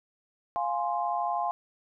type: chord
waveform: sine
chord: F minor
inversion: none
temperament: equal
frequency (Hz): 698.5 / 830.6 / 1046.5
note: F5 / Ab5 / C6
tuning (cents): 0 / 0 / 0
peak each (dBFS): -30 / -31 / -32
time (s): 0.56-1.51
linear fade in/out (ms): 0
effects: none